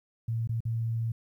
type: tone with dropouts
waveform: sine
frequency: 114.3 Hz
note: A#2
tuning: 34 cents flat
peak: -27 dBFS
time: 0.28-1.12 s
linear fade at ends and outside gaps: 5 ms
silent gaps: 0.474-0.492 / 0.605-0.652 s
effects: 11-bit